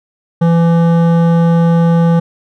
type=tone with hard clipping; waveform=sine; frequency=168 Hz; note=E3; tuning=33 cents sharp; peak=-9 dBFS; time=0.41-2.2 s; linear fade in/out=10 ms; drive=13 dB; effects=none